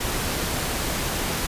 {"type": "noise", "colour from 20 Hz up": "pink", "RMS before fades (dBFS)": -26, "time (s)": [0, 1.47], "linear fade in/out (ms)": 10, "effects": ["resampled to 32000 Hz"]}